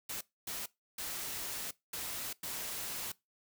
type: noise bursts at uneven times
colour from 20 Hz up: white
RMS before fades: -40 dBFS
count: 5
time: 0.09-0.21 / 0.47-0.66 / 0.98-1.71 / 1.93-2.33 / 2.43-3.12 s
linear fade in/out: 5 ms
effects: noise-tail reverb RT60 0.2 s tail -21 dB re dry